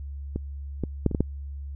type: clicks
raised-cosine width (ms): 3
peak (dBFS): -16 / -13 / -7 / -18 / -12 / -8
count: 6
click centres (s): 0.36 / 0.837 / 1.063 / 1.113 / 1.148 / 1.206
effects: added 70 Hz sine -33 dBFS peak until 1.75 s